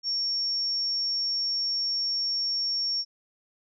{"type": "tone", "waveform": "sine", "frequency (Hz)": 5500, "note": "F8", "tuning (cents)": -27, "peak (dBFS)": -25, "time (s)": [0.03, 3.05], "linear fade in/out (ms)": 50, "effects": []}